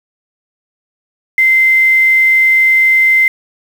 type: tone with quantisation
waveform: sine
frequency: 2076 Hz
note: C7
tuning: 14 cents flat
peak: -6 dBFS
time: 1.38-3.28 s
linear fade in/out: 2 ms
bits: 5
effects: none